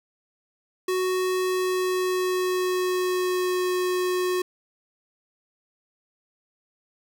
square tone with pitch glide, 370 to 364.1 Hz, F#4 to F#4, 0 to -28 cents, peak -23 dBFS, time 0.88-4.42 s, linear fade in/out 5 ms, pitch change -28 cents, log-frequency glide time 1.42-3.68 s, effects 9-bit

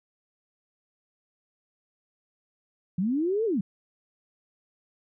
sine linear two-way sweep, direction up then down, 168.2 to 466.2 to 168.2 Hz, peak -23 dBFS, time 2.98-3.61 s, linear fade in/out 5 ms, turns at 3.45 s, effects none

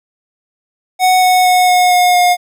square tone with pitch steps, 740 / 734.9 / 729.8 / 724.8 / 719.8 / 714.8 Hz, F#5 / F#5 / F#5 / F#5 / F#5 / F5, 0 / -12 / -24 / -36 / -48 / +40 cents, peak -8 dBFS, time 0.99-2.37 s, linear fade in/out 50 ms, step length 230 ms, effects none

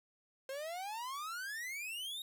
45% pulse exponential sweep, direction up, 523.3 to 3800 Hz, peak -40 dBFS, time 0.49-2.22 s, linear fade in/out 2 ms, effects none

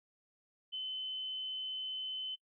sine tone, 3045 Hz, F#7, 49 cents sharp, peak -37 dBFS, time 0.72-2.36 s, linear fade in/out 20 ms, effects noise-tail reverb RT60 0.1 s tail -18 dB re dry

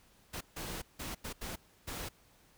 pink noise bursts at uneven times, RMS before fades -41 dBFS, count 6, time 0.33-0.41 / 0.56-0.82 / 0.99-1.15 / 1.24-1.33 / 1.41-1.56 / 1.87-2.09 s, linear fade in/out 10 ms, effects pink hiss -65 dBFS RMS until 2.57 s

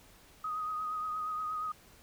sine tone with vibrato, 1251 Hz, D#6, 9 cents sharp, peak -33 dBFS, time 0.44-1.72 s, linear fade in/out 5 ms, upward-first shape triangle, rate 8.5 Hz, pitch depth 33 cents each way, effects pink hiss -59 dBFS RMS until 2.02 s

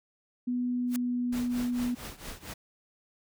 sine tone with pitch glide, 246.6 to 244.6 Hz, B3 to B3, -2 to -16 cents, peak -27 dBFS, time 0.47-1.95 s, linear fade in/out 10 ms, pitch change -14 cents, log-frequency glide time 0.72-1.37 s
white noise with exponential growth, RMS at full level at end -34 dBFS, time 0.87-0.96 s, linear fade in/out 1 ms, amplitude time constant 18 ms
pink noise with tremolo, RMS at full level -39 dBFS, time 1.32-2.54 s, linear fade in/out 10 ms, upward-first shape triangle, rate 4.4 Hz, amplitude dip 90%
effects none

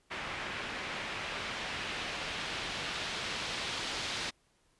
white noise with low-pass filter sweep, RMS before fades -38 dBFS, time 0.1-4.31 s, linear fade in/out 20 ms, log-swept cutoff 2200 to 4200 Hz, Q 1.1, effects pink hiss -71 dBFS RMS until 4.79 s + resampled to 24000 Hz

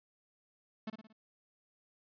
45% pulse tone with echo, 218.8 Hz, A3, 9 cents flat, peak -37 dBFS, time 0.87-0.9 s, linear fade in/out 5 ms, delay 57 ms, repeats 4, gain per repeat -6 dB, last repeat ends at 1.128 s, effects resampled to 11025 Hz

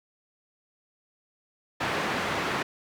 white band-pass noise, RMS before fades -29 dBFS, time 1.8-2.63 s, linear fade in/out 10 ms, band 100 to 1800 Hz, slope 12 dB/octave, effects none

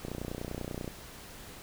click train, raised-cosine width 2 ms, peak -23 dBFS, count 26, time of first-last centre 0.05-0.878 s, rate 30.2 Hz, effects pink hiss -48 dBFS RMS until 1.62 s

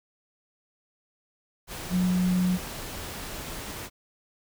sine tone in noise, 181.7 Hz, F#3, 31 cents flat, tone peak -21 dBFS, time 1.9-2.59 s, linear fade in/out 50 ms, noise pink, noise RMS -37 dBFS, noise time 1.67-3.9 s, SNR +13 dB, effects none

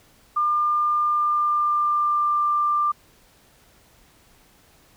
sine tone with pitch glide, 1200 to 1187.6 Hz, D6 to D6, +37 to +19 cents, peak -18 dBFS, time 0.36-2.92 s, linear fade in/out 10 ms, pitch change -18 cents, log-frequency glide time 1.07-2.46 s, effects pink hiss -56 dBFS RMS until 4.96 s

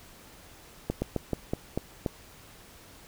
slowing click train, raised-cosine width 2 ms, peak -14 dBFS, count 7, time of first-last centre 0.9-2.062 s, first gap 120 ms, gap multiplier 1.19, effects pink hiss -52 dBFS RMS until 3.07 s

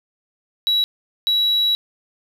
sine tone pair in turn, 3900 / 3900 Hz, B7 / B7, -23 / -23 cents, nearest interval unison, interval 0 cents, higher neither, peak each -13 dBFS, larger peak neither, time 0.67-0.84 / 1.27-1.75 s, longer second, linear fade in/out 0 ms, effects tanh soft clip ceiling -13 dBFS + 8-bit

